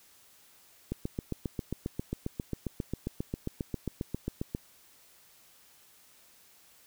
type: click train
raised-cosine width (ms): 3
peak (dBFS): -19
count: 28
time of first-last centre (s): 0.92-4.549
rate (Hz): 7.44
effects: white hiss -60 dBFS RMS until 6.86 s